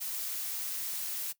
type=noise; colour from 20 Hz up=blue; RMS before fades=-36 dBFS; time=0-1.33 s; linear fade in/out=20 ms; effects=noise-tail reverb RT60 0.1 s tail -18 dB re dry